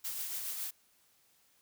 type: noise with tremolo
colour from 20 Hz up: blue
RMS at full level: -37 dBFS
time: 0.04-0.71 s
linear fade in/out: 10 ms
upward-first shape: triangle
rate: 7.2 Hz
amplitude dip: 40%
effects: white hiss -69 dBFS RMS until 1.61 s